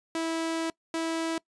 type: tone bursts at uneven times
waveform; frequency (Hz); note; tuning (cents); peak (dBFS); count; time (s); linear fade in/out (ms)
sawtooth; 327; E4; -14; -24; 2; 0.15-0.7 / 0.94-1.38; 2
effects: noise-tail reverb RT60 0.1 s tail -23 dB re dry + resampled to 22050 Hz